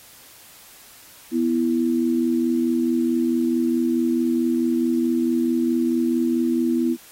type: tone pair together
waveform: sine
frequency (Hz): 246.9 / 331.5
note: B3 / E4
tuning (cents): 0 / +10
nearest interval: perfect fourth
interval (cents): 510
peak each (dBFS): -20 / -21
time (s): 1.31-6.97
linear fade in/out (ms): 50
effects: white hiss -47 dBFS RMS until 7.11 s + AAC 48 kbps